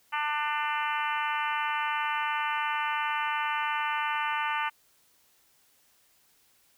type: harmonic tone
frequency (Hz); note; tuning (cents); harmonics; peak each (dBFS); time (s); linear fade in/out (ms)
298.1; D4; +26; 3 / 4 / 5 / 6 / 7 / 8 / 9 / 10; -31 / -33 / -35 / -37 / -38 / -39 / -40 / -41; 0.12-4.7; 20
effects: white hiss -65 dBFS RMS until 6.77 s